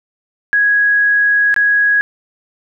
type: tone with dropouts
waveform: sine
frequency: 1661.2 Hz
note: G#6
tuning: in tune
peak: -9 dBFS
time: 0.53-2.01 s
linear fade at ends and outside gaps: 0 ms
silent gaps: 1.542-1.563 s
effects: none